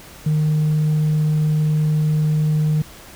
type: tone with tanh clipping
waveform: triangle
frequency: 153.4 Hz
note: D#3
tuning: 24 cents flat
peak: -15 dBFS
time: 0.26-2.82 s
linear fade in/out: 5 ms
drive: 6 dB
effects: pink hiss -41 dBFS RMS until 3.15 s